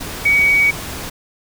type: tone in noise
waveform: sine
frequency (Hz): 2256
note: C#7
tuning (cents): +30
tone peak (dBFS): -10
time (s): 0.25-0.71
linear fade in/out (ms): 10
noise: pink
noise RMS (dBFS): -28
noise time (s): 0-1.1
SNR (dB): +15
effects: none